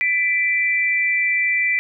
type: tone pair together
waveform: sine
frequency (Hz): 1989 / 2344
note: B6 / D7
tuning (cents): +12 / -4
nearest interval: minor third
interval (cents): 284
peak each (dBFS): -19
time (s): 0.01-1.79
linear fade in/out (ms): 0
effects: none